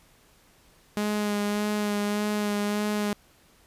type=tone with vibrato; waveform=sawtooth; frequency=207.7 Hz; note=G#3; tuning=in tune; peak=-21 dBFS; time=0.97-3.13 s; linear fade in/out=0 ms; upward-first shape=sine; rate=1.7 Hz; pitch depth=19 cents each way; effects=pink hiss -59 dBFS RMS until 3.66 s + resampled to 32000 Hz